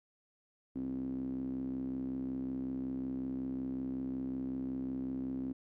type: tone with band-pass filter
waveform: sawtooth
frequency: 65.41 Hz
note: C2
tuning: in tune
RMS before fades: -38 dBFS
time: 0.75-5.53 s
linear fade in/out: 10 ms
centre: 270 Hz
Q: 9
effects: none